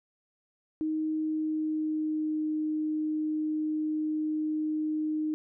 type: tone with pitch glide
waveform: sine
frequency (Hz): 312.3 to 308.5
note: D#4 to D#4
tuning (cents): +7 to -15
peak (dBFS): -27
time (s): 0.81-5.34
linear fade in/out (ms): 0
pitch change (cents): -22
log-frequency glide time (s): 1.12-2.47
effects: none